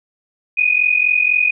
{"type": "tone pair together", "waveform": "sine", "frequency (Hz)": [2456, 2500], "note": ["D#7", "D#7"], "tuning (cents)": [-23, 8], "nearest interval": "unison", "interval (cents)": 31, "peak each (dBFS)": -15, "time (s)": [0.57, 1.51], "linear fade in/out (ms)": 10, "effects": []}